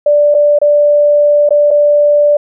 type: tone with dropouts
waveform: sine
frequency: 587 Hz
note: D5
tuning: 1 cent flat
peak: -5 dBFS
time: 0.06-2.37 s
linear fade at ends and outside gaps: 5 ms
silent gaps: 0.343-0.347 / 0.588-0.615 / 1.491-1.506 / 1.707-1.711 s
effects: none